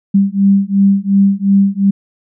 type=beating tone pair; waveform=sine; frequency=196 / 198.8 Hz; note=G3 / G3; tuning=0 / +25 cents; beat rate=2.8 Hz; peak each=-11 dBFS; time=0.14-1.91 s; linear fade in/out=10 ms; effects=none